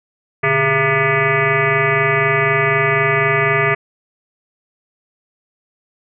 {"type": "tone with frequency modulation", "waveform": "sine", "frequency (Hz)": 1200, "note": "D6", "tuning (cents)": 37, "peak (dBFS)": -12, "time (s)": [0.43, 3.75], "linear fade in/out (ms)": 10, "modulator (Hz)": 264, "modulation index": 4.2, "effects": []}